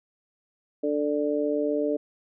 harmonic tone, 147.4 Hz, D3, 7 cents sharp, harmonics 2 / 3 / 4, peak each -27 / -27 / -28 dBFS, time 0.83-1.97 s, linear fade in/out 10 ms, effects none

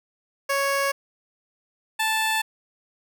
15% pulse tone pair in turn, 554.4 / 878.4 Hz, C#5 / A5, 0 / -3 cents, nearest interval minor sixth, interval 797 cents, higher second, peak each -15 dBFS, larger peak neither, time 0.49-0.92 / 1.99-2.42 s, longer neither, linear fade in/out 10 ms, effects none

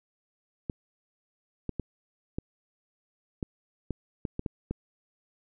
clicks, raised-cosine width 3 ms, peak -18 dBFS, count 10, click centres 0.698 / 1.693 / 1.797 / 2.385 / 3.428 / 3.907 / 4.252 / 4.394 / 4.462 / 4.71 s, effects none

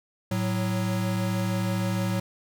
square tone pair together, 110 / 185.48 Hz, A2 / F#3, 0 / +5 cents, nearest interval major sixth, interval 905 cents, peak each -28 dBFS, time 0.31-2.2 s, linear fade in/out 5 ms, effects none

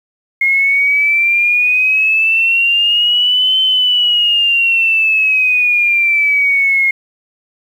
sine exponential two-way sweep, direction up then down, 2145 to 3075 to 2145 Hz, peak -9 dBFS, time 0.41-6.91 s, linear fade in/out 5 ms, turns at 3.6 s, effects 7-bit

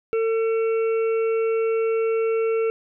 harmonic tone, 450 Hz, A4, 39 cents sharp, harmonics 1 / 3 / 5 / 6, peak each -19 / -34 / -38 / -39 dBFS, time 0.13-2.7 s, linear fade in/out 0 ms, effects none

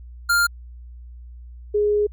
square / sine tone pair in turn, 1400 / 416.2 Hz, F6 / G#4, +4 / +4 cents, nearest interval octave + major sixth, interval 2100 cents, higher first, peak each -16 dBFS, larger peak neither, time 0.29-0.47 / 1.74-2.07 s, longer second, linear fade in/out 10 ms, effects added 60 Hz sine -37 dBFS peak until 2.12 s

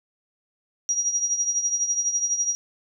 sine tone with tremolo, 5740 Hz, F8, 47 cents sharp, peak -18 dBFS, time 0.89-2.55 s, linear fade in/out 0 ms, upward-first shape triangle, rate 12 Hz, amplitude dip 75%, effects none

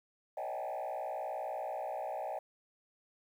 sine tone with frequency modulation, 698.5 Hz, F5, in tune, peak -34 dBFS, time 0.37-2.39 s, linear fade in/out 5 ms, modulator 60.4 Hz, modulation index 2.4, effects tanh soft clip ceiling -34 dBFS + 11-bit

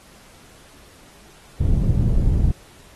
pink low-pass noise, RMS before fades -17 dBFS, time 1.6-2.52 s, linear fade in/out 10 ms, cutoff 140 Hz, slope 12 dB/octave, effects pink hiss -49 dBFS RMS until 2.95 s + AAC 32 kbps

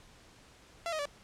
sawtooth tone with pitch steps, 678 / 625.3 / 576.8 Hz, E5 / D#5 / D5, +49 / +8 / -31 cents, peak -29 dBFS, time 0.86-1.055 s, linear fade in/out 0 ms, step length 65 ms, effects pink hiss -58 dBFS RMS until 1.23 s + low-pass 8000 Hz 12 dB/octave

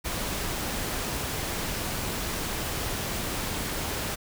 pink noise, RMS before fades -31 dBFS, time 0.04-4.16 s, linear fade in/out 20 ms, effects none

